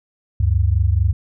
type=tone pair together; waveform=sine; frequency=72.6 / 96.91 Hz; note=D2 / G2; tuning=-19 / -19 cents; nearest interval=perfect fourth; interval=500 cents; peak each=-16 / -16 dBFS; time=0.4-1.13 s; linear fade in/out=5 ms; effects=none